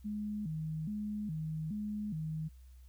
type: tone with vibrato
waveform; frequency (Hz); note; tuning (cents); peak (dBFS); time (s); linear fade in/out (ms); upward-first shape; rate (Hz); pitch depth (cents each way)
sine; 181.6; F#3; -32; -35; 0.04-2.49; 20; square; 1.2; 250
effects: added 63 Hz sine -52 dBFS peak until 2.88 s + white hiss -72 dBFS RMS until 2.88 s